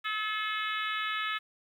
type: harmonic tone with a mistuned harmonic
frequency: 430 Hz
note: A4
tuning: 40 cents flat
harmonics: 3 / 4 / 5 / 6 / 7 / 8 / 9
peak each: -34 / -36 / -38 / -40 / -41 / -42 / -43 dBFS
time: 0.04-1.39 s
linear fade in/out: 20 ms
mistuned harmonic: 9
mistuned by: -23 cents
effects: 10-bit